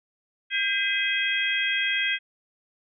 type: tone cluster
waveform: sine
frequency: 1596 / 2035 / 2530 / 3251 Hz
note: G6 / C7 / D#7 / G#7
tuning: +31 / -49 / +28 / -38 cents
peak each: -28 dBFS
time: 0.5-2.19 s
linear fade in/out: 50 ms
effects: none